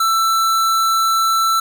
square tone, 1332 Hz, E6, 18 cents sharp, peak -14 dBFS, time 0-1.6 s, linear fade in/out 5 ms, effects none

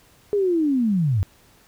sine linear sweep, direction down, 419.6 to 86.8 Hz, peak -17 dBFS, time 0.33-1.23 s, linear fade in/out 0 ms, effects pink hiss -55 dBFS RMS until 1.67 s

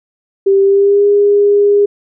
sine tone with pitch glide, 392 to 407.7 Hz, G4 to G#4, 0 to -32 cents, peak -6 dBFS, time 0.46-1.86 s, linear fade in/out 10 ms, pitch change +68 cents, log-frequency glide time 0.62-1.06 s, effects none

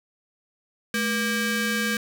sawtooth ring-modulated tone, 698.5 Hz, F5, in tune, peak -16 dBFS, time 0.94-1.97 s, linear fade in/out 2 ms, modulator 913 Hz, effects none

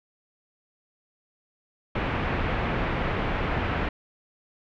pink low-pass noise, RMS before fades -27 dBFS, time 1.95-3.89 s, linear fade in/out 5 ms, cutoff 2600 Hz, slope 24 dB/octave, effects none

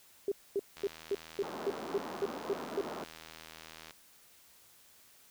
sine tone bursts, 399.1 Hz, G4, 31 cents sharp, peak -28 dBFS, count 10, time 0.28-2.81 s, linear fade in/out 2 ms, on 37 ms, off 240 ms
click train, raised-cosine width 0.2 ms, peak -30 dBFS, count 253, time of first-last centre 0.77-3.908 s, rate 80.3 Hz
pink band-pass noise, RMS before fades -42 dBFS, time 1.43-3.04 s, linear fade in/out 2 ms, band 220 to 1300 Hz, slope 24 dB/octave
effects white hiss -61 dBFS RMS until 5.3 s

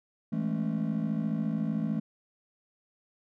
triangle chord, A major seventh, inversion second, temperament just, 165 / 206.2 / 220 / 275 Hz, E3 / G#3 / A3 / C#4, +2 / -12 / 0 / -14 cents, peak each -30 / -33 / -28 / -34 dBFS, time 0.32-2 s, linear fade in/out 10 ms, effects tanh soft clip ceiling -19 dBFS

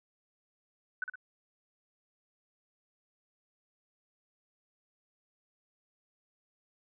sine tone with echo, 1500 Hz, F#6, 23 cents sharp, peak -30 dBFS, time 1.02-1.04 s, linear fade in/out 2 ms, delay 58 ms, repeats 2, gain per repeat -6 dB, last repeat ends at 1.156 s, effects none

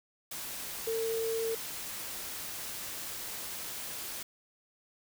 sine tone in noise, 451.7 Hz, A4, 45 cents sharp, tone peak -30 dBFS, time 0.87-1.55 s, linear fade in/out 5 ms, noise white, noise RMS -40 dBFS, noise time 0.31-4.23 s, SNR +7 dB, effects none

